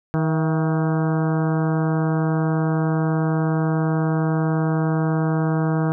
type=harmonic tone with a mistuned harmonic; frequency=158.5 Hz; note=D#3; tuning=32 cents sharp; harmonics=1 / 2 / 3 / 4 / 5 / 6 / 7 / 8 / 9 / 10; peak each=-19 / -25 / -29 / -31 / -33 / -35 / -36 / -37 / -38 / -39 dBFS; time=0.14-5.92 s; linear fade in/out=0 ms; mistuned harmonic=4; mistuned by=+63 cents; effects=none